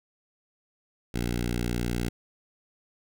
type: tone with notch filter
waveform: 10% pulse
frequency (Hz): 59.5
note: A#1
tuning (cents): +36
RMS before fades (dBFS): -29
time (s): 1.14-2.09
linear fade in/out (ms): 5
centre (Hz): 980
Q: 1.3
effects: none